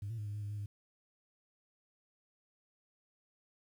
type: tone with pitch steps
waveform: sine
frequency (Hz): 101.3 / 114.5 / 105 / 102.9 / 104.8 / 102.4 / 104.4 / 102.1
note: G#2 / A#2 / G#2 / G#2 / G#2 / G#2 / G#2 / G#2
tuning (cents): -43 / -31 / +19 / -16 / +16 / -24 / +10 / -29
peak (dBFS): -36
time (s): 0.02-0.66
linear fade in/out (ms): 5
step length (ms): 80
effects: tanh soft clip ceiling -35 dBFS + 11-bit